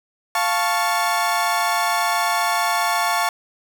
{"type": "chord", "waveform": "30% pulse", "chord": "F augmented", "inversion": "none", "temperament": "equal", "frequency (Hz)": [698.5, 880, 1108.7], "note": ["F5", "A5", "C#6"], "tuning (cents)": [0, 0, 0], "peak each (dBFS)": -20, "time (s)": [0.35, 3.29], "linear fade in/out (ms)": 2, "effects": []}